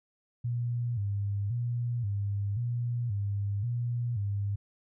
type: tone with vibrato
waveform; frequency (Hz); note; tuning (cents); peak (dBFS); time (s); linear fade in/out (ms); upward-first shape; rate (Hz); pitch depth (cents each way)
sine; 110; A2; 0; -28; 0.44-4.56; 10; square; 0.94; 150
effects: none